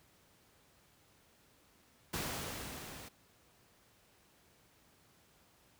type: noise with level ramp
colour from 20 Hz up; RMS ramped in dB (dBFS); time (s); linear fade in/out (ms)
pink; -37 to -50; 2.13-3.09; 10
effects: pink hiss -67 dBFS RMS until 5.79 s + high-pass 60 Hz 12 dB/octave